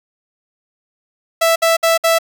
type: tone bursts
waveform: sawtooth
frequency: 660 Hz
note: E5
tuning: 2 cents sharp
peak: -7 dBFS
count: 4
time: 1.41-2.187 s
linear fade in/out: 10 ms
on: 150 ms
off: 59 ms
effects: none